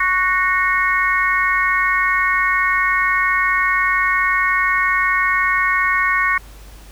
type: harmonic tone with a mistuned harmonic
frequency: 370 Hz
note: F#4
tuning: in tune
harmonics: 3 / 4 / 5 / 6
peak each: -19 / -23 / -18 / -20 dBFS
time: 0-6.38 s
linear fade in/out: 5 ms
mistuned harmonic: 6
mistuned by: -28 cents
effects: added 50 Hz sine -38 dBFS peak until 6.91 s + pink hiss -45 dBFS RMS until 6.91 s